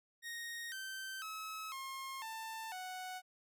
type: tone with pitch steps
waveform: sawtooth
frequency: 1865 / 1550.3 / 1288.6 / 1071.2 / 890.4 / 740.1 Hz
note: A#6 / G6 / E6 / C6 / A5 / F#5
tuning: 0 / -20 / -40 / +40 / +20 / 0 cents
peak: -39 dBFS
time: 0.22-3.22 s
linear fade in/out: 50 ms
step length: 500 ms
effects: none